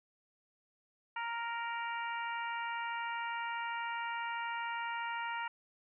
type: harmonic tone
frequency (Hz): 466.2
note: A#4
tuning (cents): 0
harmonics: 2 / 3 / 4 / 5 / 6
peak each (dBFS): -38 / -42 / -44 / -46 / -48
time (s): 1.16-5.48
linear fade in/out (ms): 5
effects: none